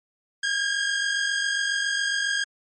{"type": "tone pair together", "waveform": "sawtooth", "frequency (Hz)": [1613.9, 1661.2], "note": ["G6", "G#6"], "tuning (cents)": [50, 0], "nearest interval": "minor second", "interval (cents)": 50, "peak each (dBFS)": [-20, -26], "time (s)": [0.43, 2.44], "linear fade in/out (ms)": 5, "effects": ["MP3 32 kbps"]}